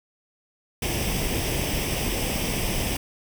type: noise with comb filter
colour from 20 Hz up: pink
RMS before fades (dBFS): -26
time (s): 0.82-2.97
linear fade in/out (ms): 5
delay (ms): 0.36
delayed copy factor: +0.65
effects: none